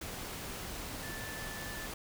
sine tone in noise, 1753 Hz, A6, 7 cents flat, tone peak -45 dBFS, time 1.03-1.87 s, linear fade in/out 5 ms, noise pink, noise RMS -42 dBFS, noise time 0.01-1.94 s, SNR -6 dB, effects none

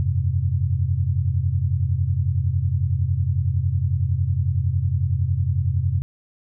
sine chord, F suspended second, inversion none, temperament just, 87.31 / 98.22 / 130.96 Hz, F2 / G2 / C3, 0 / +4 / +2 cents, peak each -22 / -23 / -23 dBFS, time 0-6.02 s, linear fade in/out 0 ms, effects none

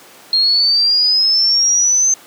sine exponential sweep, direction up, 4216 to 6272 Hz, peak -10 dBFS, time 0.33-2.14 s, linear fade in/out 2 ms, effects pink hiss -41 dBFS RMS until 2.26 s + high-pass 300 Hz 12 dB/octave

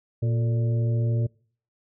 harmonic tone with a mistuned harmonic, 116.6 Hz, A#2, 1 cent sharp, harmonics 1 / 2 / 3 / 4 / 5, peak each -21 / -37 / -37 / -38 / -39 dBFS, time 0.22-1.27 s, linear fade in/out 10 ms, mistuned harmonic 4, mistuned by -87 cents, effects noise-tail reverb RT60 0.5 s tail -25 dB re dry

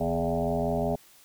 sine tone with frequency modulation, 415.3 Hz, G#4, in tune, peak -24 dBFS, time 0-0.96 s, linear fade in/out 10 ms, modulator 85.3 Hz, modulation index 3.8, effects white hiss -56 dBFS RMS until 1.24 s

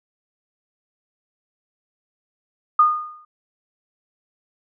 sine tone with exponential decay, 1225 Hz, D#6, 27 cents flat, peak -8 dBFS, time 2.79-3.25 s, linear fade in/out 5 ms, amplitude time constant 99 ms, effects none

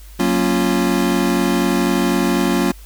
square chord, Gb major seventh, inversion none, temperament equal, 185 / 233.1 / 277.2 / 349.2 Hz, Gb3 / Bb3 / Db4 / F4, 0 / 0 / 0 / 0 cents, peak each -21 dBFS, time 0.19-2.72 s, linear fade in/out 10 ms, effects added 50 Hz sine -36 dBFS peak until 2.85 s + white hiss -47 dBFS RMS until 2.85 s

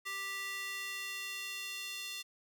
square tone with high-pass filter sweep, 392.7 Hz, G4, 3 cents sharp, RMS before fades -41 dBFS, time 0.05-2.23 s, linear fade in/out 20 ms, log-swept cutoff 1700 to 3200 Hz, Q 1.9, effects none

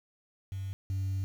sine tone pair in turn, 96.7 / 96.03 Hz, G2 / G2, -23 / -35 cents, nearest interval unison, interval 12 cents, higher first, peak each -33 / -27 dBFS, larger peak second, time 0.52-0.73 / 0.9-1.24 s, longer second, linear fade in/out 0 ms, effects tanh soft clip ceiling -28 dBFS + 9-bit

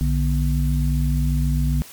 sine tone cluster, 61.2 / 149 / 243.8 Hz, B1 / D3 / B3, -15 / +25 / -22 cents, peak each -19 / -21 / -27 dBFS, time 0.01-1.82 s, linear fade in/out 0 ms, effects white hiss -42 dBFS RMS until 1.92 s + MP3 96 kbps

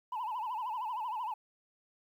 sine tone with vibrato, 929 Hz, A#5, 6 cents flat, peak -32 dBFS, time 0.12-1.34 s, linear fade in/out 5 ms, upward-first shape sine, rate 13 Hz, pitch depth 160 cents each way, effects tanh soft clip ceiling -32 dBFS + 11-bit

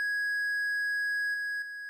triangle tone with level steps, 1661.2 Hz, G#6, in tune, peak -26 / -29 / -36 dBFS, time 0-1.89 s, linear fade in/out 0 ms, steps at 1.34 / 1.62 s, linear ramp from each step 2 ms, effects none

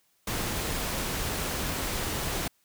pink noise, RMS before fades -31 dBFS, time 0.27-2.48 s, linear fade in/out 5 ms, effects white hiss -69 dBFS RMS until 2.64 s

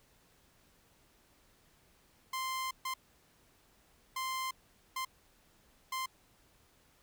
sawtooth tone bursts at uneven times, 1045 Hz, C6, 2 cents flat, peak -31 dBFS, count 5, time 2.33-2.71 / 2.85-2.94 / 4.16-4.51 / 4.96-5.05 / 5.92-6.06 s, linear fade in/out 5 ms, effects pink hiss -67 dBFS RMS until 7.02 s

